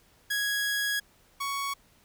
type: tone pair in turn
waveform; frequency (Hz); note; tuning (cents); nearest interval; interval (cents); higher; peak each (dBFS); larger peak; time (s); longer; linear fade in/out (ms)
sawtooth; 1661.2 / 1114.8; G#6 / C#6; 0 / +9; perfect fifth; 691; first; -23 / -26; first; 0.3-1 / 1.4-1.74; first; 10
effects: pink hiss -62 dBFS RMS until 2.04 s